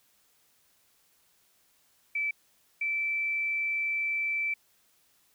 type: tone pair in turn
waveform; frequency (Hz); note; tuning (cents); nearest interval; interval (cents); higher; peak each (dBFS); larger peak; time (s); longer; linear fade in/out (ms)
sine; 2314 / 2326; D7 / D7; -26 / -17; unison; 9; second; -27; neither; 2.15-2.31 / 2.81-4.54; second; 5
effects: white hiss -67 dBFS RMS until 5.34 s